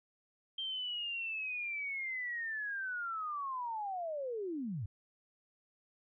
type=linear sweep; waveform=sine; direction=down; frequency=3172 to 87.2 Hz; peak=-36 dBFS; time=0.58-4.86 s; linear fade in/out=5 ms; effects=none